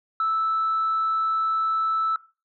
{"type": "tone", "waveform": "sine", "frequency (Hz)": 1315, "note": "E6", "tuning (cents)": -5, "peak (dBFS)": -19, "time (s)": [0.2, 2.16], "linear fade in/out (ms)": 2, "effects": ["noise-tail reverb RT60 0.3 s tail -18 dB re dry", "tanh soft clip ceiling -17 dBFS"]}